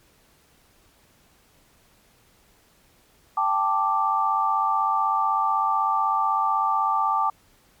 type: chord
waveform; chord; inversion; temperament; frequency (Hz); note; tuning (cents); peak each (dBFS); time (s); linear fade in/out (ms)
sine; G suspended second; none; equal; 784 / 880 / 1174.7; G5 / A5 / D6; 0 / 0 / 0; -26 / -24 / -22; 3.37-7.3; 5
effects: pink hiss -59 dBFS RMS until 7.8 s + MP3 96 kbps